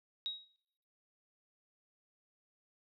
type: tone with exponential decay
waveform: sine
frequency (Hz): 3800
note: A#7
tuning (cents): +33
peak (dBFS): -33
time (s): 0.26-0.56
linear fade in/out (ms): 0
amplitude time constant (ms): 64
effects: noise-tail reverb RT60 0.7 s tail -19 dB re dry